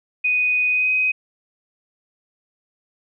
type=tone with pitch glide; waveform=sine; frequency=2489 to 2515 Hz; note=D#7 to D#7; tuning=0 to +18 cents; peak=-16 dBFS; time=0.24-1.12 s; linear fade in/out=10 ms; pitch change=+18 cents; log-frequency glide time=0.69-0.91 s; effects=none